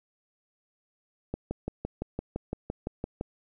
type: click train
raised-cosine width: 2 ms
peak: -18 dBFS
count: 12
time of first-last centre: 1.34-3.211 s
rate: 5.88 Hz
effects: none